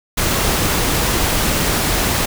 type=noise; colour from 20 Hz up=pink; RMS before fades=-17 dBFS; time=0.17-2.26 s; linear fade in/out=10 ms; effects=none